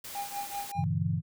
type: noise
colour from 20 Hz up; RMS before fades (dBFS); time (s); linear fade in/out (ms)
white; -42; 0.04-0.72; 5
type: tone with tremolo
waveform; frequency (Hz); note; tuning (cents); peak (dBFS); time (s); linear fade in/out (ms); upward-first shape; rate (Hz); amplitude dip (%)
triangle; 806; G5; +48; -29; 0.15-0.84; 0; triangle; 5.2; 100
type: chord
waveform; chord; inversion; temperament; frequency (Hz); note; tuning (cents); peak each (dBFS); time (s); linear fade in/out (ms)
sine; G diminished seventh; none; equal with one note detuned; 98 / 116.54 / 142.24 / 164.81; G2 / Bb2 / Db3 / Fb3; 0 / 0 / +45 / 0; -32 / -35 / -32 / -30; 0.75-1.22; 50
effects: none